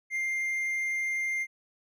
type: tone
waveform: triangle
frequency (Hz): 2104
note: C7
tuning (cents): +9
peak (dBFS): -26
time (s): 0.1-1.47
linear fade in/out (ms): 50
effects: none